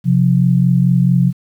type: tone pair together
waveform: sine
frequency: 132.5 / 177.02 Hz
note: C3 / F3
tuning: +22 / +24 cents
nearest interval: perfect fourth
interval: 502 cents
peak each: -12 dBFS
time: 0.04-1.33 s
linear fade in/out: 50 ms
effects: 8-bit